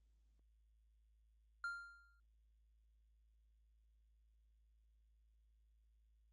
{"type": "tone with exponential decay", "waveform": "triangle", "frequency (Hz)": 1394, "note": "F6", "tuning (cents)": -4, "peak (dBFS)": -37, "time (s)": [1.64, 2.2], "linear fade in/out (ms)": 2, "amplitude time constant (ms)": 120, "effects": ["added 54 Hz sine -70 dBFS peak until 6.32 s", "Opus 32 kbps"]}